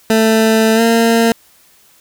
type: tone with pitch glide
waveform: 20% pulse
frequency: 221.5 to 229.3 Hz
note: A3 to A#3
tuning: +12 to -28 cents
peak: -4 dBFS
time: 0.1-1.32 s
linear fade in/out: 2 ms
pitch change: +60 cents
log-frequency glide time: 0.75-0.81 s
effects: white hiss -49 dBFS RMS until 2 s